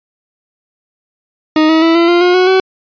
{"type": "tone with pitch steps", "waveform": "40% pulse", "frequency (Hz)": [311.1, 319.8, 328.8, 338.1, 347.6, 357.4, 367.4, 377.7], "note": ["D#4", "D#4", "E4", "E4", "F4", "F4", "F#4", "F#4"], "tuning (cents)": [0, 48, -4, 44, -8, 40, -12, 36], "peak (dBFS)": -6, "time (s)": [1.56, 2.6], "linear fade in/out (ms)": 2, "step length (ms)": 130, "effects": ["resampled to 11025 Hz"]}